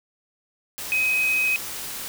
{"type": "tone in noise", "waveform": "sine", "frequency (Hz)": 2527, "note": "D#7", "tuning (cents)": 26, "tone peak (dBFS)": -19, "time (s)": [0.92, 1.56], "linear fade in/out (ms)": 0, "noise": "white", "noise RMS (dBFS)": -33, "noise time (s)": [0.78, 2.08], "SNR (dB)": 11, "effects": []}